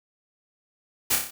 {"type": "noise with echo", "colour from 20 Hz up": "white", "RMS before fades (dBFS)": -22, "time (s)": [1.1, 1.16], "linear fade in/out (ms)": 10, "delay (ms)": 30, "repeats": 5, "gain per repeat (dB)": -4, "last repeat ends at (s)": 1.31, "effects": []}